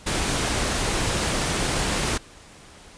pink noise, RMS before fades -24 dBFS, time 0.06-2.18 s, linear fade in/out 10 ms, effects pink hiss -47 dBFS RMS until 2.97 s + resampled to 22050 Hz

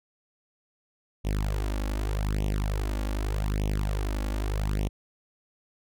sawtooth tone with flanger, 51.1 Hz, G#1, 27 cents flat, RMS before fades -28 dBFS, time 1.24-4.89 s, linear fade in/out 20 ms, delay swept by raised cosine 0.32 to 3.62 ms, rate 0.83 Hz, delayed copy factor +0.95, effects none

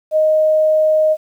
sine tone, 622.3 Hz, D#5, in tune, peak -10 dBFS, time 0.11-1.17 s, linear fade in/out 50 ms, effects 8-bit

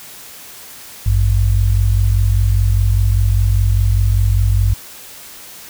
sine tone pair together, 53 / 98 Hz, G#1 / G2, +36 / 0 cents, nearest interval major seventh, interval 1064 cents, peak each -13 dBFS, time 1.06-4.74 s, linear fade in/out 5 ms, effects white hiss -36 dBFS RMS until 5.69 s

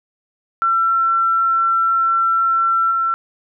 sine tone with level steps, 1349 Hz, E6, 40 cents sharp, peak -13 / -15 dBFS, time 0.62-3.14 s, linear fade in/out 0 ms, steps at 2.91 s, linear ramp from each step 5 ms, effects none

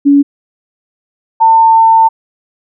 sine tone pair in turn, 283.2 / 899.1 Hz, C#4 / A5, +37 / +37 cents, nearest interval octave + minor sixth, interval 2000 cents, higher second, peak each -3 dBFS, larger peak neither, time 0.05-0.23 / 1.4-2.09 s, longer second, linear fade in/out 20 ms, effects none

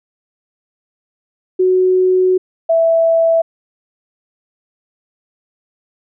sine tone pair in turn, 370 / 659.3 Hz, F#4 / E5, 0 / 0 cents, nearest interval minor seventh, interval 1000 cents, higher second, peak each -9 / -9 dBFS, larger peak neither, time 1.59-2.38 / 2.69-3.42 s, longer first, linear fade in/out 10 ms, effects none

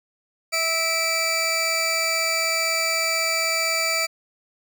20% pulse tone pair together, 652 / 2323 Hz, E5 / D7, -19 / -20 cents, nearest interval octave + minor seventh, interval 2199 cents, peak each -21 / -17 dBFS, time 0.52-4.07 s, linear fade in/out 20 ms, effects none

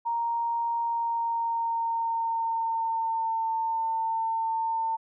sine tone with pitch glide, 932.3 to 900.5 Hz, A#5 to A5, 0 to +40 cents, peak -25 dBFS, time 0.05-4.97 s, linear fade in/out 20 ms, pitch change -60 cents, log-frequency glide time 0.8-3.37 s, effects none

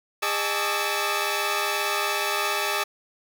15% pulse tone cluster, 408.1 / 611 / 877 / 1142 / 1307 Hz, G#4 / D#5 / A5 / D6 / E6, -30 / -32 / -6 / -49 / -15 cents, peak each -24 dBFS, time 0.22-2.84 s, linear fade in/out 10 ms, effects none

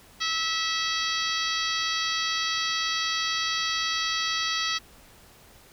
harmonic tone, 651 Hz, E5, 22 cents flat, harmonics 2 / 3 / 4 / 5 / 6 / 7 / 8 / 9, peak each -32 / -32 / -36 / -32 / -32 / -33 / -37 / -38 dBFS, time 0.2-4.79 s, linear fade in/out 20 ms, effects pink hiss -53 dBFS RMS until 5.72 s

